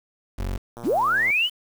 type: tone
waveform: 30% pulse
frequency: 46.25 Hz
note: F#1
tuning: in tune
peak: -24 dBFS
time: 0.38-0.58 s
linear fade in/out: 10 ms
type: click train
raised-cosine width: 1 ms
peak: -25 dBFS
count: 64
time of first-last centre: 0.77-1.304 s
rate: 118 Hz
type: linear sweep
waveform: sine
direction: up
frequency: 124.4 to 3100 Hz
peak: -18 dBFS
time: 0.83-1.5 s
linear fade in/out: 50 ms
effects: 7-bit